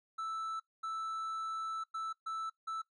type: tone bursts at uneven times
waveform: triangle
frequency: 1318.5 Hz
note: E6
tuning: in tune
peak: -34 dBFS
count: 5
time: 0.18-0.6 / 0.83-1.84 / 1.94-2.13 / 2.26-2.5 / 2.67-2.82 s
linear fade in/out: 10 ms
effects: noise-tail reverb RT60 0.1 s tail -17 dB re dry + resampled to 24000 Hz